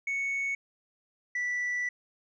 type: tone pair in turn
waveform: sine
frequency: 2217 / 1966 Hz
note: C#7 / B6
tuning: 0 / -8 cents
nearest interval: major second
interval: 208 cents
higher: first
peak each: -26 dBFS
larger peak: neither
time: 0.07-0.55 / 1.35-1.89 s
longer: second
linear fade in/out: 5 ms
effects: tanh soft clip ceiling -27 dBFS